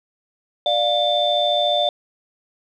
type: tone cluster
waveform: sine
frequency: 592 / 706 / 3550 Hz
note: D5 / F5 / A7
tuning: +14 / +19 / +15 cents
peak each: -20 dBFS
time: 0.66-1.89 s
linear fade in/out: 2 ms
effects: tanh soft clip ceiling -7 dBFS